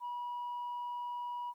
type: tone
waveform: sine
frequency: 970 Hz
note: B5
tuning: 31 cents flat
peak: -35 dBFS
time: 0-1.54 s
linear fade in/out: 50 ms
effects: tanh soft clip ceiling -35 dBFS + 12-bit